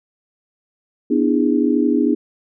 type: chord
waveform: sine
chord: E dominant seventh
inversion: second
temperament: just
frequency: 247.2 / 296.7 / 329.6 / 412 Hz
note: B3 / D4 / E4 / G#4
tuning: +2 / +18 / 0 / -14 cents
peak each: -18 / -17 / -21 / -22 dBFS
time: 1.1-2.15 s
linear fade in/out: 10 ms
effects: none